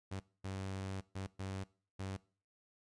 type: tone bursts at uneven times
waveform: sawtooth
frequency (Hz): 96.1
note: G2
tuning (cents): -34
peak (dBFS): -36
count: 5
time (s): 0.11-0.2 / 0.44-1.01 / 1.15-1.27 / 1.39-1.64 / 1.99-2.17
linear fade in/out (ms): 10
effects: noise-tail reverb RT60 0.4 s tail -21 dB re dry + resampled to 22050 Hz